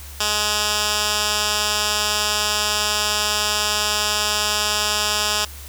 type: tone with band-pass filter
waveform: 10% pulse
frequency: 210 Hz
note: G#3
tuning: 19 cents sharp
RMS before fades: -21 dBFS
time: 0.2-5.45 s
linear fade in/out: 5 ms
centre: 5300 Hz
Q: 0.87
effects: added 71 Hz sine -36 dBFS peak until 5.68 s + white hiss -40 dBFS RMS until 5.68 s